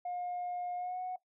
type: tone with pitch glide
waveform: sine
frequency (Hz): 714 to 734.9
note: F5 to F#5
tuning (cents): +38 to -12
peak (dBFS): -34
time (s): 0.05-1.16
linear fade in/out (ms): 5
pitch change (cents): +50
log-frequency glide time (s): 0.76-1
effects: noise-tail reverb RT60 0.1 s tail -17 dB re dry + tanh soft clip ceiling -32 dBFS